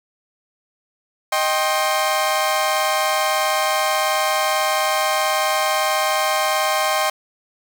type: chord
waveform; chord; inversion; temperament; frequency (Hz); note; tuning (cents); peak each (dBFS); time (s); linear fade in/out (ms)
sawtooth; C minor; first; equal with one note detuned; 622.3 / 784 / 1064.8; Eb5 / G5 / C6; 0 / 0 / +30; -18; 1.32-7.1; 5
effects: 7-bit